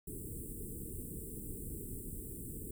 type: band-stop noise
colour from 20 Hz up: pink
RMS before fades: -44 dBFS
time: 0.07-2.71 s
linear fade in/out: 5 ms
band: 460 to 7900 Hz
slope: 96 dB/octave
effects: none